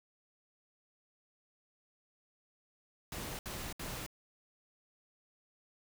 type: noise bursts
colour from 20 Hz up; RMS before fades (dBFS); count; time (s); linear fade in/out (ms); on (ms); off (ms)
pink; -42; 3; 3.12-4.064; 2; 270; 67
effects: none